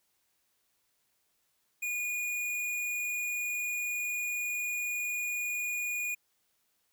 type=tone; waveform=square; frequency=2446 Hz; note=D#7; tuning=30 cents flat; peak=-32 dBFS; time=1.82-6.15 s; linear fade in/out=10 ms; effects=white hiss -75 dBFS RMS until 6.92 s